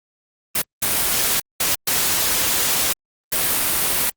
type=noise bursts at uneven times; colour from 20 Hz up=white; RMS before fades=-19 dBFS; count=5; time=0.55-0.62 / 0.82-1.4 / 1.6-1.75 / 1.87-2.93 / 3.32-4.1 s; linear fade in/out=5 ms; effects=Opus 32 kbps